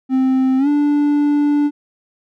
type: tone with pitch glide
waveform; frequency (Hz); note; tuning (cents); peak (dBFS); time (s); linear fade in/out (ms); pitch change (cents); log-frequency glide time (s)
triangle; 261.6 to 291.9; C4 to D4; 0 to -10; -10; 0.09-1.71; 50; +190; 0.58-0.68
effects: none